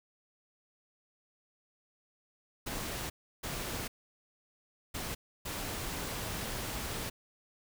pink noise bursts at uneven times, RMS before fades -38 dBFS, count 4, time 2.66-3.1 / 3.43-3.88 / 4.94-5.15 / 5.45-7.1 s, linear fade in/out 10 ms, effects none

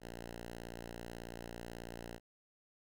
5% pulse tone, 58.27 Hz, A#1, in tune, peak -34 dBFS, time 0-2.2 s, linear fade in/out 50 ms, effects none

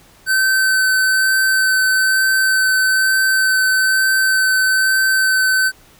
square tone with vibrato, 1534 Hz, G6, 38 cents flat, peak -13 dBFS, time 0.26-5.72 s, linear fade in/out 50 ms, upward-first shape sine, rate 1.1 Hz, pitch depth 10 cents each way, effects pink hiss -48 dBFS RMS until 5.99 s

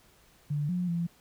sine tone with pitch steps, 146.8 / 178.9 / 170.2 Hz, D3 / F3 / F3, 0 / +42 / -44 cents, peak -27 dBFS, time 0.5-1.07 s, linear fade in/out 10 ms, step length 190 ms, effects pink hiss -61 dBFS RMS until 1.2 s

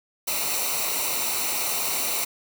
white noise with comb filter, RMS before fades -26 dBFS, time 0.27-2.25 s, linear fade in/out 10 ms, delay 0.6 ms, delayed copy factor -0.7, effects none

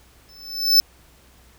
square tone with exponential growth, 5274 Hz, E8, in tune, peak -9 dBFS, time 0.29-0.8 s, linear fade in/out 0 ms, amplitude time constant 110 ms, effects added 62 Hz sine -54 dBFS peak until 1.58 s + pink hiss -54 dBFS RMS until 1.58 s

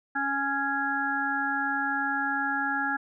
harmonic tone, 277.2 Hz, C#4, in tune, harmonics 1 / 3 / 5 / 6, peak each -34 / -31 / -31 / -29 dBFS, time 0.15-2.97 s, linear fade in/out 10 ms, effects none

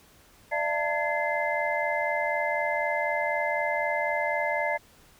sine tone cluster, 593 / 677 / 897 / 1698 / 2072 Hz, D5 / E5 / A5 / G#6 / C7, +17 / +46 / +33 / +38 / -17 cents, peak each -30 / -32 / -31 / -34 / -30 dBFS, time 0.51-4.78 s, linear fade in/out 20 ms, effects pink hiss -57 dBFS RMS until 5.19 s

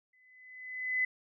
sine tone with exponential growth, 2016 Hz, B6, 35 cents sharp, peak -25 dBFS, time 0.13-1.05 s, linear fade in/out 5 ms, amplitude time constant 200 ms, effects none

